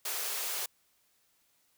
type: high-pass noise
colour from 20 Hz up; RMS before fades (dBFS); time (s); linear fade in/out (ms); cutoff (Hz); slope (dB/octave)
white; -35; 0.05-0.66; 5; 360; 96
effects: white hiss -71 dBFS RMS until 1.77 s